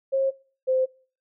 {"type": "tone pair in turn", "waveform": "sine", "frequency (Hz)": [538, 519], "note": ["C5", "C5"], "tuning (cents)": [48, -14], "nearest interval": "minor second", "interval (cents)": 62, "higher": "first", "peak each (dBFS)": -19, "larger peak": "neither", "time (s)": [[0.12, 0.31], [0.67, 0.86]], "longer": "neither", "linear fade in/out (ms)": 20, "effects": ["noise-tail reverb RT60 0.4 s tail -22 dB re dry"]}